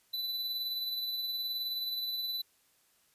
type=tone with tremolo; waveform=square; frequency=3989 Hz; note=B7; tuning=17 cents sharp; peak=-32 dBFS; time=0.13-2.42 s; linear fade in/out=10 ms; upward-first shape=triangle; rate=19 Hz; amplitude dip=40%; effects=white hiss -69 dBFS RMS until 3.14 s + resampled to 32000 Hz